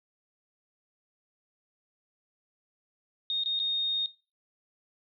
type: tone with dropouts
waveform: sine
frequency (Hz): 3701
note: A#7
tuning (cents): -13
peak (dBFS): -27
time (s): 3.3-4.06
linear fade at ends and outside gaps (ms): 1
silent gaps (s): 3.436-3.459 / 3.592-3.599
effects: noise-tail reverb RT60 0.3 s tail -19 dB re dry